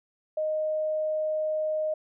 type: tone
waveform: sine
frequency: 620 Hz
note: D#5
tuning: 6 cents flat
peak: -25 dBFS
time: 0.37-1.94 s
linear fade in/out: 5 ms
effects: none